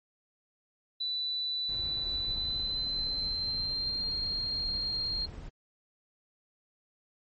sine tone with pitch glide, 3976 to 4212 Hz, B7 to C8, +11 to +11 cents, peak -30 dBFS, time 1-5.26 s, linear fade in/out 10 ms, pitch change +100 cents, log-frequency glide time 2.18-4.16 s
brown noise, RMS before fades -42 dBFS, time 1.68-5.5 s, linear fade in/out 20 ms
effects MP3 32 kbps

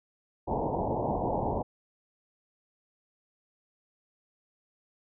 white low-pass noise, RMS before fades -30 dBFS, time 0.47-1.63 s, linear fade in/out 20 ms, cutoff 950 Hz, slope 96 dB/octave, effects none

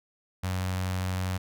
sawtooth tone with notch filter, 92.5 Hz, F#2, in tune, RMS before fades -30 dBFS, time 0.43-1.38 s, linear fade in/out 10 ms, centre 350 Hz, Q 0.93, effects none

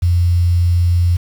sine tone with quantisation, 87.31 Hz, F2, in tune, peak -10 dBFS, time 0.02-1.17 s, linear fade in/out 10 ms, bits 6, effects none

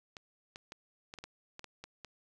clicks, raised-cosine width 0.2 ms, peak -28 dBFS, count 10, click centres 0.168 / 0.559 / 0.721 / 1.139 / 1.187 / 1.24 / 1.594 / 1.643 / 1.84 / 2.047 s, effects none

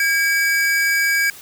square tone pair together, 1627 / 2287 Hz, G#6 / D7, -36 / -47 cents, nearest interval tritone, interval 589 cents, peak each -18 / -20 dBFS, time 0-1.3 s, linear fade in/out 2 ms, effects white hiss -40 dBFS RMS until 1.41 s

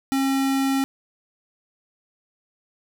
square tone, 270 Hz, C#4, 45 cents flat, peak -20 dBFS, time 0.12-0.84 s, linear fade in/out 0 ms, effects none

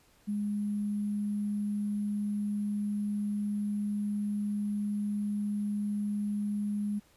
sine tone with sample-and-hold, 206.5 Hz, G#3, 10 cents flat, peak -29 dBFS, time 0.27-7 s, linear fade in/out 20 ms, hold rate 11025 Hz, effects pink hiss -64 dBFS RMS until 7.16 s + resampled to 32000 Hz

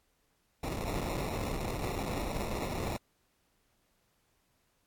pink noise with sample-and-hold, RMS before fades -35 dBFS, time 0.63-2.97 s, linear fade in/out 5 ms, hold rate 1575 Hz, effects pink hiss -74 dBFS RMS until 4.86 s + AAC 64 kbps

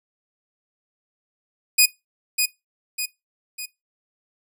10% pulse tone with echo, 2479 Hz, D#7, 7 cents flat, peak -3 dBFS, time 1.78-1.86 s, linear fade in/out 10 ms, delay 600 ms, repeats 3, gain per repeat -6 dB, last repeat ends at 3.66 s, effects noise-tail reverb RT60 0.2 s tail -20 dB re dry

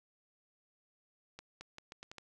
accelerating click train, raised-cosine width 0.2 ms, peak -30 dBFS, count 7, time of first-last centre 1.39-2.183 s, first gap 220 ms, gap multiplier 0.79, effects none

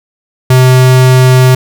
square tone, 128.5 Hz, C3, 31 cents flat, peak -3 dBFS, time 0.5-1.55 s, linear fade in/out 5 ms, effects none

